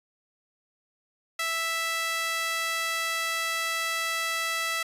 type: tone with high-pass filter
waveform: sawtooth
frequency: 659.3 Hz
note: E5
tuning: in tune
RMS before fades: -29 dBFS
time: 1.39-4.83 s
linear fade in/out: 5 ms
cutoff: 1700 Hz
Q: 1.4
effects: resampled to 32000 Hz